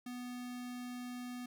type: tone with notch filter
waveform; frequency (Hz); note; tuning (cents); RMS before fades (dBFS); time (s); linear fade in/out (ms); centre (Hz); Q
square; 246.9; B3; 0; -44; 0.06-1.46; 5; 560; 1.4
effects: none